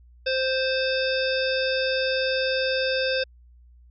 harmonic tone with a mistuned harmonic, 523.3 Hz, C5, in tune, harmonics 1 / 3 / 5 / 7 / 9 / 10, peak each -24 / -29 / -31 / -32 / -34 / -34 dBFS, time 0.26-3.24 s, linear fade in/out 10 ms, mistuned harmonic 7, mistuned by -16 cents, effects added 60 Hz sine -49 dBFS peak until 3.9 s

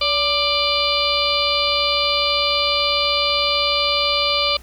harmonic tone with a mistuned harmonic, 592 Hz, D5, 14 cents sharp, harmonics 1 / 2 / 4 / 5 / 6 / 7 / 8, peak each -24 / -24 / -24 / -24 / -24 / -24 / -24 dBFS, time 0.01-4.57 s, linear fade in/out 5 ms, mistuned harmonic 1, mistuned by -53 cents, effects added 60 Hz sine -39 dBFS peak until 4.62 s + pink hiss -47 dBFS RMS until 4.62 s

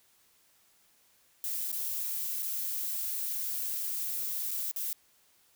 violet noise with dropouts, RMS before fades -34 dBFS, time 1.44-4.93 s, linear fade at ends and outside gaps 1 ms, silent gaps 1.717-1.727 / 2.424-2.428 / 4.509-4.513 / 4.713-4.761 s, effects white hiss -66 dBFS RMS until 5.55 s

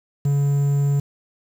triangle tone with quantisation, 141.7 Hz, C#3, 38 cents sharp, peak -14 dBFS, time 0.25-1 s, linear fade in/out 5 ms, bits 7, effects none

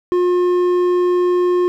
sine tone with hard clipping, 357.4 Hz, F4, 40 cents sharp, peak -14 dBFS, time 0.12-1.68 s, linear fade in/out 0 ms, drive 6 dB, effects none

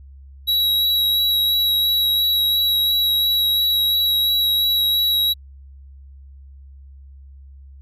square tone with vibrato, 3876 Hz, B7, 33 cents flat, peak -16 dBFS, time 0.47-5.34 s, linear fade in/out 20 ms, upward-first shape sine, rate 2.9 Hz, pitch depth 12 cents each way, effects added 68 Hz sine -39 dBFS peak until 7.81 s

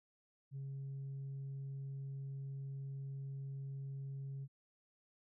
sine tone, 136.8 Hz, C#3, 23 cents flat, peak -40 dBFS, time 0.51-4.48 s, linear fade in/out 50 ms, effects tanh soft clip ceiling -40 dBFS

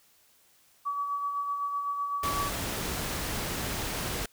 sine tone with tremolo, 1141 Hz, C#6, 50 cents sharp, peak -27 dBFS, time 0.85-2.5 s, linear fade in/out 20 ms, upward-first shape sine, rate 7.9 Hz, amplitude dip 40%
pink noise, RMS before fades -33 dBFS, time 2.23-4.26 s, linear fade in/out 5 ms
effects white hiss -63 dBFS RMS until 4.32 s

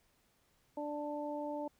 harmonic tone, 294.6 Hz, D4, 6 cents sharp, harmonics 1 / 2 / 3, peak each -41 / -40 / -43 dBFS, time 0.77-1.68 s, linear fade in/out 5 ms, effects pink hiss -73 dBFS RMS until 1.79 s

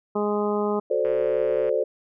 harmonic tone, 207.7 Hz, G#3, in tune, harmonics 1 / 2 / 3 / 4 / 5 / 6, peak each -27 / -24 / -31 / -32 / -33 / -34 dBFS, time 0.15-0.8 s, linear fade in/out 10 ms
sine chord, D dominant seventh, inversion first, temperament equal, 370 / 440 / 523.3 / 587.3 Hz, F#4 / A4 / C5 / D5, 0 / 0 / 0 / 0 cents, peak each -29 / -25 / -24 / -26 dBFS, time 0.9-1.84 s, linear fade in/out 10 ms
click train, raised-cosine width 0.5 ms, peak -25 dBFS, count 78, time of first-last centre 1.05-1.692 s, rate 120 Hz
effects none

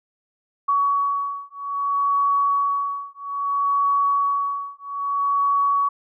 sine beating tone pair, 1126 / 1126.61 Hz, C#6 / C#6, +27 / +28 cents, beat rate 0.61 Hz, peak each -22 dBFS, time 0.68-5.89 s, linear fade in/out 10 ms, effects none

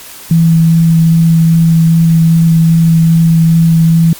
sine tone with vibrato, 164.2 Hz, E3, 6 cents flat, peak -4 dBFS, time 0.31-4.13 s, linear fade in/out 2 ms, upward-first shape sine, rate 2.5 Hz, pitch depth 9 cents each way, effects white hiss -31 dBFS RMS until 4.19 s + Opus 48 kbps

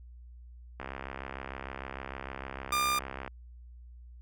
click train, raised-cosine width 0.5 ms, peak -23 dBFS, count 166, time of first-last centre 0.8-3.277 s, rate 66.6 Hz
sawtooth tone, 1200 Hz, D6, 37 cents sharp, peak -23 dBFS, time 2.72-2.99 s, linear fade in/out 5 ms
effects added 60 Hz sine -47 dBFS peak until 4.21 s

